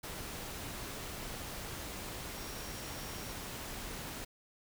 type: tone in noise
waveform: sine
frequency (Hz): 5600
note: F8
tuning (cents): +4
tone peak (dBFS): -53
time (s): 2.35-3.33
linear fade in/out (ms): 10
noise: pink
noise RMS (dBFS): -43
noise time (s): 0.03-4.25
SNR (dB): -13
effects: none

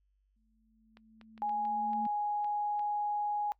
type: tone with exponential growth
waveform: sine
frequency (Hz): 221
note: A3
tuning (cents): +8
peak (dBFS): -36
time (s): 0.36-2.07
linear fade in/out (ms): 5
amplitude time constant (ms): 370
type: clicks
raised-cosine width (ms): 0.3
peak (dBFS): -38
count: 9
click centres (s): 0.971 / 1.213 / 1.378 / 1.494 / 1.652 / 1.933 / 2.053 / 2.445 / 2.794
type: tone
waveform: sine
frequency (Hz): 830.6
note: G#5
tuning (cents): 0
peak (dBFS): -30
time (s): 1.42-3.52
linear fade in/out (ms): 0
effects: noise-tail reverb RT60 0.1 s tail -22 dB re dry + added 49 Hz sine -70 dBFS peak until 3.59 s

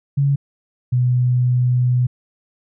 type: tone pair in turn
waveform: sine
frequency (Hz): 140.1 / 124.51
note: C#3 / B2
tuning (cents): +19 / +15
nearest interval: major second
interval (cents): 204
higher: first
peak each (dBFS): -13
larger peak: neither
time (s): 0.17-0.36 / 0.92-2.07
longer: second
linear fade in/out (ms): 10
effects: none

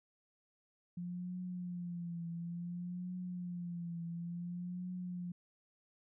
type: tone with vibrato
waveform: sine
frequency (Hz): 174.9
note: F3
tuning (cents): +3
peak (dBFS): -39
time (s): 0.97-5.32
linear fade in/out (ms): 5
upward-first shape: triangle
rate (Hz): 0.57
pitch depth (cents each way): 69
effects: none

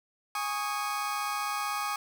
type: chord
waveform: 35% pulse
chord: Ab suspended fourth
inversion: none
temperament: equal with one note detuned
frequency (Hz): 824.9 / 1108.7 / 1244.5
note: Ab5 / Db6 / Eb6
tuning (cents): -12 / 0 / 0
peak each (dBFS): -33 / -34 / -32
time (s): 0.35-1.96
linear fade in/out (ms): 2
effects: none

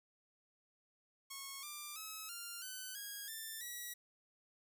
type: tone with pitch steps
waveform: 5% pulse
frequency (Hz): 1095 / 1187.2 / 1287.2 / 1395.6 / 1513.2 / 1640.6 / 1778.8 / 1928.7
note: C#6 / D6 / E6 / F6 / F#6 / G#6 / A6 / B6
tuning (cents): -22 / +18 / -42 / -2 / +38 / -22 / +18 / -42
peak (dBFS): -34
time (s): 1.3-3.94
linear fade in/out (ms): 10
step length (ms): 330
effects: none

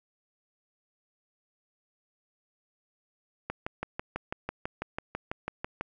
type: click train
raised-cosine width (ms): 0.5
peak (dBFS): -17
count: 15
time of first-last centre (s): 3.5-5.81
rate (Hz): 6.06
effects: none

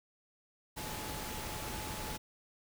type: tone in noise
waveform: sine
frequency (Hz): 858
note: A5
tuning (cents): -44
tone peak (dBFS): -48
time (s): 0.76-2.18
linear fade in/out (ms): 20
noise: pink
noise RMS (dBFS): -41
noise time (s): 0.76-2.18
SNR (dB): -10
effects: none

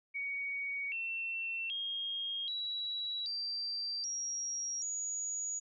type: tone with pitch steps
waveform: sine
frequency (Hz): 2243 / 2698 / 3246 / 3905 / 4698 / 5652 / 6800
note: C#7 / E7 / G#7 / B7 / D8 / F8 / G#8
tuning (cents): +20 / +40 / -40 / -20 / 0 / +20 / +40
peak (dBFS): -35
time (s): 0.14-5.6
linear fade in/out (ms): 20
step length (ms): 780
effects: none

